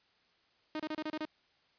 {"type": "tone bursts", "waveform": "sawtooth", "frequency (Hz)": 309.3, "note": "D#4", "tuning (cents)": -10, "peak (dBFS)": -31, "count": 7, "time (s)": [0.75, 1.253], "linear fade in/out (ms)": 2, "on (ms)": 47, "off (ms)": 29, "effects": ["white hiss -70 dBFS RMS until 1.78 s", "resampled to 11025 Hz"]}